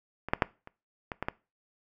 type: clicks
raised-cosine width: 0.5 ms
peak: -22 / -8 / -6 / -29 / -19 / -16 / -14 dBFS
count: 7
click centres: 0.286 / 0.335 / 0.422 / 0.674 / 1.118 / 1.226 / 1.285 s
effects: noise-tail reverb RT60 0.3 s tail -21 dB re dry